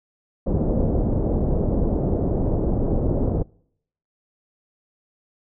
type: low-pass noise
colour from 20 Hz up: pink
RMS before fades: -21 dBFS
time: 0.46-3.43 s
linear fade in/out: 10 ms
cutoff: 580 Hz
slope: 24 dB/octave
effects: noise-tail reverb RT60 0.7 s tail -26 dB re dry